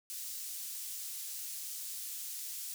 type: high-pass noise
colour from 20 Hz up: pink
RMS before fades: -42 dBFS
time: 0.1-2.74 s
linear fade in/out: 0 ms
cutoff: 6700 Hz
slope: 12 dB/octave
effects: none